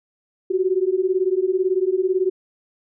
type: beating tone pair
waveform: sine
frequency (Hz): 364.6 / 382.6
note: F#4 / G4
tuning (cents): -25 / -42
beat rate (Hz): 18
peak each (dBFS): -20 / -20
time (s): 0.5-2.3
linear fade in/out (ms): 10
effects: none